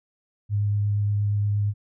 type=tone with vibrato; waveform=sine; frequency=102.9 Hz; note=G#2; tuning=16 cents flat; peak=-20 dBFS; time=0.49-1.74 s; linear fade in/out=50 ms; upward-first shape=triangle; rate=8.5 Hz; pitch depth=12 cents each way; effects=none